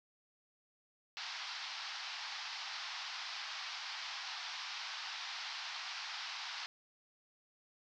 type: band-pass noise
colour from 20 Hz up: white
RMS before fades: -44 dBFS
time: 1.17-6.66 s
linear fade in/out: 0 ms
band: 760 to 5300 Hz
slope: 48 dB/octave
effects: none